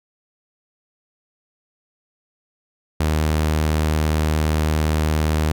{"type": "tone", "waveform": "sawtooth", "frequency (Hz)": 77.4, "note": "D#2", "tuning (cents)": -9, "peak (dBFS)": -13, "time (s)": [3, 5.52], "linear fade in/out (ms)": 5, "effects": []}